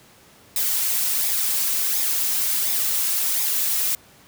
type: noise with flanger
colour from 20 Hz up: blue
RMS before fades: -22 dBFS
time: 0.56-3.95 s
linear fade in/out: 2 ms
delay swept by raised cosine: 0.67 to 3.47 ms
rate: 1.4 Hz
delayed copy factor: -0.5
effects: pink hiss -51 dBFS RMS until 4.27 s + high-pass 80 Hz 12 dB/octave